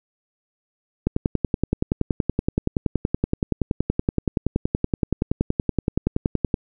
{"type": "click train", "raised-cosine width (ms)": 3, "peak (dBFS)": -6, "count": 59, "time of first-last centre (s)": [1.07, 6.542], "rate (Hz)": 10.6, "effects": []}